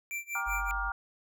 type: tone with tremolo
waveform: square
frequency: 2349 Hz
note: D7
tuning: in tune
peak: -33 dBFS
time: 0.11-0.71 s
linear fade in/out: 0 ms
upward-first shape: sine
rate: 5.2 Hz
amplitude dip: 95%
type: chord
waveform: sine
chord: G minor seventh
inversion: none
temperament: just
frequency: 784 / 940.8 / 1176 / 1411.2 Hz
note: G5 / Bb5 / D6 / F6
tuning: 0 / +16 / +2 / +18 cents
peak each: -39 / -39 / -38 / -33 dBFS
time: 0.35-0.92 s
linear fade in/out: 2 ms
type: tone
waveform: sine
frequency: 48 Hz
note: G1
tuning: 36 cents flat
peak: -35 dBFS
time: 0.46-0.91 s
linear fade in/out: 20 ms
effects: none